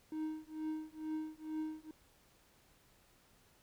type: tone with tremolo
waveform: triangle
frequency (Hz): 312.1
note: D#4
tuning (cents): +5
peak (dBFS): -33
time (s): 0.12-1.91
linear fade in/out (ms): 2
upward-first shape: triangle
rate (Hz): 2.2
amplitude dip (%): 100
effects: pink hiss -68 dBFS RMS until 3.62 s